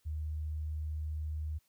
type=tone; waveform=sine; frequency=76.9 Hz; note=D#2; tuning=20 cents flat; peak=-34 dBFS; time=0.05-1.59 s; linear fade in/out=20 ms; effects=white hiss -74 dBFS RMS until 1.68 s